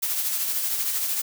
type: noise with tremolo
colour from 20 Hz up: blue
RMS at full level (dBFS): -24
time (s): 0.02-1.22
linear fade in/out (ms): 10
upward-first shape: triangle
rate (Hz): 13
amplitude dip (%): 45
effects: none